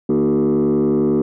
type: tone with frequency modulation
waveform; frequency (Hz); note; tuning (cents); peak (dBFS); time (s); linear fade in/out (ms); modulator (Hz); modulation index
sine; 308.2; D#4; -16; -11; 0.09-1.22; 5; 71; 1.6
effects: tanh soft clip ceiling -12 dBFS